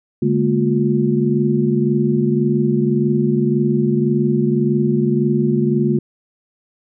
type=tone cluster; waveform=sine; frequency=144.7 / 208.9 / 230.7 / 357 Hz; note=D3 / G#3 / A#3 / F4; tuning=-25 / +10 / -18 / +38 cents; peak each=-19 dBFS; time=0.22-5.99 s; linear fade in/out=5 ms; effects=none